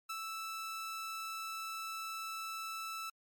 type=tone with ADSR envelope; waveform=sawtooth; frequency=1318.5 Hz; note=E6; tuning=in tune; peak=-34 dBFS; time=0.09-3.1 s; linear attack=11 ms; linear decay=46 ms; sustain=-2 dB; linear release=7 ms; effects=MP3 96 kbps